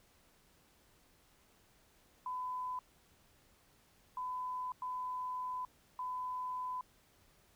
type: tone bursts at uneven times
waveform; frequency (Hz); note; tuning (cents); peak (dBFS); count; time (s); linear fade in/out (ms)
sine; 1006; B5; +32; -37; 4; 2.26-2.79 / 4.17-4.72 / 4.82-5.65 / 5.99-6.81; 2
effects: pink hiss -68 dBFS RMS until 7.55 s

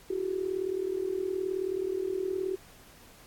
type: tone with amplitude modulation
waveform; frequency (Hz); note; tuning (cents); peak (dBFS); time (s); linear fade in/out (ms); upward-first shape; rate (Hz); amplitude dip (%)
sine; 377.3; F#4; +34; -25; 0.1-2.56; 5; sine; 39; 80
effects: pink hiss -55 dBFS RMS until 3.26 s + AAC 64 kbps

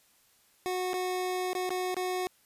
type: tone with dropouts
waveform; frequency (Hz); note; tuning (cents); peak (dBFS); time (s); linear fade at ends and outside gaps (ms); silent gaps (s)
25% pulse; 366.6; F#4; -16; -26; 0.66-2.27; 0; 0.933-0.94 / 1.532-1.551 / 1.693-1.705 / 1.944-1.967
effects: white hiss -65 dBFS RMS until 2.45 s + resampled to 32000 Hz

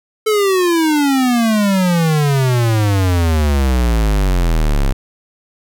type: exponential sweep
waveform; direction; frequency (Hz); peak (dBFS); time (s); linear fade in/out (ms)
square; down; 440 to 32.7; -12; 0.26-4.93; 10
effects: none

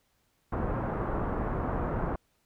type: low-pass noise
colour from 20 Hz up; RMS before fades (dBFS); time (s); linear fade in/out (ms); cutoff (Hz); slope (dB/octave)
pink; -31; 0.52-2.16; 5; 1300; 24
effects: pink hiss -72 dBFS RMS until 2.45 s

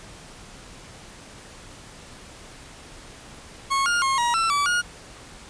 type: tone with pitch steps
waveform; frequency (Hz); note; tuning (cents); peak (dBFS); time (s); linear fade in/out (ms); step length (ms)
40% pulse; 1095 / 1416 / 1077 / 952 / 1340 / 1150 / 1435; C#6 / F6 / C6 / A#5 / E6 / D6 / F6; -22 / +23 / +50 / +36 / +28 / -37 / +47; -19; 3.7-4.82; 20; 160
effects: pink hiss -44 dBFS RMS until 5.49 s + resampled to 22050 Hz

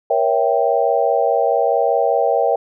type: chord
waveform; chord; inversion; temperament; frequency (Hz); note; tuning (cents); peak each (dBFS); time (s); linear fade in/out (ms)
sine; A# diminished seventh; none; equal with one note detuned; 473.5 / 554.4 / 659.3 / 784; A#4 / C#5 / E5 / G5; +27 / 0 / 0 / 0; -19; 0.1-2.56; 5
effects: none

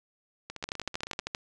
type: two click trains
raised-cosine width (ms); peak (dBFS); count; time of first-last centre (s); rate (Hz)
0.2; -21 / -14; 12 / 10; 0.5-1.196 / 0.64-1.349; 15.8 / 12.7
effects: resampled to 22050 Hz

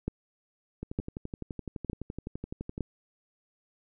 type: two click trains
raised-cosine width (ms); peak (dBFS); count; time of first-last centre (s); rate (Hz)
3; -23 / -17; 24 / 4; 0.83-2.779 / 0.08-2.807; 11.8 / 1.1
effects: none

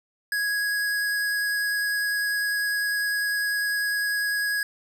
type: tone with vibrato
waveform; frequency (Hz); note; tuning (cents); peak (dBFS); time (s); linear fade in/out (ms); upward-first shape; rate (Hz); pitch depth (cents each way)
square; 1661.2; G#6; 0; -24; 0.32-4.63; 2; sine; 10; 8
effects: none

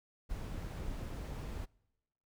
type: noise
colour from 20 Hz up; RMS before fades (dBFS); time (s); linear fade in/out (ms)
brown; -41; 0.29-1.66; 20
effects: noise-tail reverb RT60 1.0 s tail -26 dB re dry

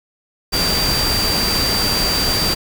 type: tone in noise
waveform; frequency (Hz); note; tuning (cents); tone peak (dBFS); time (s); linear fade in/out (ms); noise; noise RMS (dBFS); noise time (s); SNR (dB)
sine; 4699; D8; 0; -18; 0.52-2.55; 20; pink; -20; 0.52-2.55; -1
effects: none

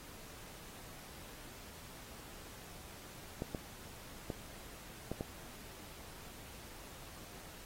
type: clicks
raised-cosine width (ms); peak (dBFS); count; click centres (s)
2; -24; 5; 3.421 / 3.548 / 4.302 / 5.116 / 5.209
effects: pink hiss -53 dBFS RMS until 7.65 s + AAC 48 kbps

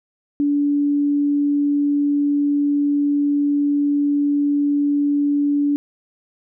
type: tone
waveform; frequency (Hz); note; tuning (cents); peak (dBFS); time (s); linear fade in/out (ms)
sine; 288.2; D4; -33; -15; 0.4-5.76; 0
effects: none

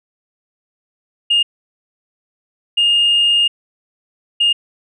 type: tone bursts at uneven times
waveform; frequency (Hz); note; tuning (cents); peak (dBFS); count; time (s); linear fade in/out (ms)
sine; 2834; F7; +25; -9; 3; 1.3-1.43 / 2.77-3.48 / 4.4-4.53; 10
effects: tanh soft clip ceiling -7 dBFS

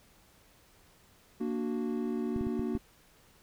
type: chord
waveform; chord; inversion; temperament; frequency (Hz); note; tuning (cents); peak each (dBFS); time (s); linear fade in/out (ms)
triangle; Bb augmented; none; equal; 233.1 / 293.7 / 370; Bb3 / D4 / F#4; 0 / 0 / 0; -31 / -35 / -34; 1.4-2.78; 10
type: clicks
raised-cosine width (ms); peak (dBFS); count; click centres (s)
5; -24; 5; 2.363 / 2.411 / 2.468 / 2.595 / 2.752
effects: pink hiss -62 dBFS RMS until 3.42 s

